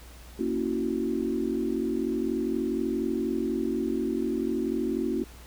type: chord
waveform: sine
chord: F# dominant seventh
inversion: first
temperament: equal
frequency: 233.1 / 277.2 / 329.6 / 370 Hz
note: A#3 / C#4 / E4 / F#4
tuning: 0 / 0 / 0 / 0 cents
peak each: -31 dBFS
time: 0.39-5.24 s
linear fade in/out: 5 ms
effects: added 60 Hz sine -46 dBFS peak until 5.46 s + pink hiss -51 dBFS RMS until 5.46 s